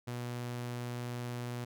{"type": "tone", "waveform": "sawtooth", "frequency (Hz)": 121.5, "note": "B2", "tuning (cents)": -28, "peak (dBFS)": -33, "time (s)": [0.07, 1.65], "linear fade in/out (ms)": 10, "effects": []}